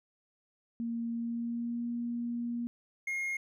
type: tone with pitch glide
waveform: sine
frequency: 232.4 to 237.4 Hz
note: A#3 to A#3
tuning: -5 to +32 cents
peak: -32 dBFS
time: 0.8-2.67 s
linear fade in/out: 0 ms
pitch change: +37 cents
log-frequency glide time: 1.11-1.88 s
type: tone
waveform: triangle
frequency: 2143 Hz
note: C7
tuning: 41 cents sharp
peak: -30 dBFS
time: 3.07-3.37 s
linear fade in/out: 5 ms
effects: none